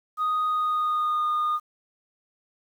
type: tone with pitch glide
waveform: sine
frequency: 1244.5 to 1223.1 Hz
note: D#6 to D#6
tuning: 0 to -30 cents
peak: -20 dBFS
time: 0.17-1.6 s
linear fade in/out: 50 ms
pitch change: -30 cents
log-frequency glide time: 0.46-1.27 s
effects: tanh soft clip ceiling -20 dBFS + 9-bit